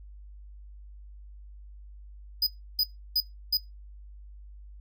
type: tone bursts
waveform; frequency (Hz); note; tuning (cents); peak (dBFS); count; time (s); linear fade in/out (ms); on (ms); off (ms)
square; 4978; D#8; 0; -22; 4; 2.42-3.572; 5; 48; 320
effects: noise-tail reverb RT60 0.2 s tail -21 dB re dry + added 50 Hz sine -44 dBFS peak until 4.8 s